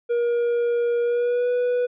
triangle tone with pitch glide, 475.2 to 491.4 Hz, A#4 to B4, +33 to -9 cents, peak -17 dBFS, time 0.09-1.87 s, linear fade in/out 20 ms, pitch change +58 cents, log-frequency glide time 1.02-1.49 s, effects resampled to 8000 Hz

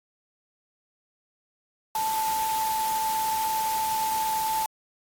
sine tone in noise, 880 Hz, A5, in tune, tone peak -24 dBFS, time 1.95-4.66 s, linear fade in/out 2 ms, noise white, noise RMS -34 dBFS, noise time 1.95-4.66 s, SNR +7 dB, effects AAC 64 kbps

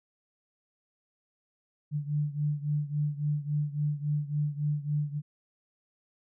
sine beating tone pair, 146.83 / 150.43 Hz, D3 / D3, 0 / +42 cents, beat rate 3.6 Hz, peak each -29 / -32 dBFS, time 1.91-5.22 s, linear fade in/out 50 ms, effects none

